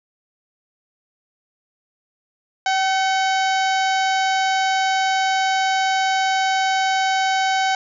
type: harmonic tone with a mistuned harmonic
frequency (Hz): 765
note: G5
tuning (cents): -42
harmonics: 1 / 2 / 3 / 4 / 5 / 6 / 7 / 8 / 9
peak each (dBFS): -18 / -24 / -28 / -30 / -32 / -34 / -35 / -36 / -37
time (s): 2.66-7.75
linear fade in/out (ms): 2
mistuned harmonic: 3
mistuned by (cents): -61
effects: none